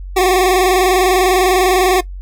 25% pulse tone with vibrato, 370 Hz, F#4, in tune, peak -6 dBFS, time 0.16-2.01 s, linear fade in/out 10 ms, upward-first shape square, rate 20 Hz, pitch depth 59 cents each way, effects noise-tail reverb RT60 0.1 s tail -19 dB re dry + added 46 Hz sine -25 dBFS peak until 2.21 s

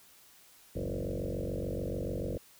sine tone with frequency modulation, 200.6 Hz, G3, 40 cents sharp, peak -32 dBFS, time 0.75-2.38 s, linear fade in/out 10 ms, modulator 46.9 Hz, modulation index 7.8, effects white hiss -59 dBFS RMS until 2.59 s

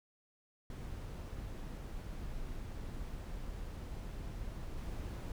brown noise with level steps, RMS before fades -43 / -41 dBFS, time 0.7-5.32 s, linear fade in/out 2 ms, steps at 4.77 s, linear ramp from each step 10 ms, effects none

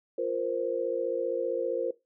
sine chord, F suspended fourth, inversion none, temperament equal with one note detuned, 349.2 / 468.1 / 523.3 Hz, F4 / Bb4 / C5, 0 / +7 / 0 cents, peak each -34 / -30 / -31 dBFS, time 0.18-1.91 s, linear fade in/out 5 ms, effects noise-tail reverb RT60 0.2 s tail -18 dB re dry

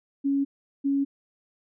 sine tone pair in turn, 277.8 / 277.8 Hz, C#4 / C#4, +4 / +4 cents, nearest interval unison, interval 0 cents, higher neither, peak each -21 / -21 dBFS, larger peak neither, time 0.24-0.45 / 0.84-1.05 s, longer neither, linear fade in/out 20 ms, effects none

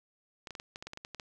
clicks, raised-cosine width 0.2 ms, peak -25 dBFS, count 12, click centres 0.472 / 0.507 / 0.552 / 0.599 / 0.759 / 0.825 / 0.87 / 0.934 / 0.974 / 1.049 / 1.147 / 1.198 s, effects none

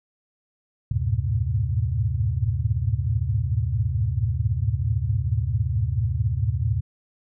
sine tone cluster, 75.1 / 92.8 / 106.6 / 111.1 / 128.3 Hz, D2 / F#2 / G#2 / A2 / C3, +39 / +6 / +46 / +17 / -34 cents, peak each -27 dBFS, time 0.91-6.81 s, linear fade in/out 5 ms, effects none

